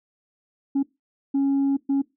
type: tone bursts at uneven times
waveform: sine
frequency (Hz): 275.9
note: C#4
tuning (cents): -8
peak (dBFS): -16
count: 3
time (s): 0.75-0.83 / 1.34-1.77 / 1.89-2.02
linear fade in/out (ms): 10
effects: noise-tail reverb RT60 0.2 s tail -20 dB re dry + tanh soft clip ceiling -17 dBFS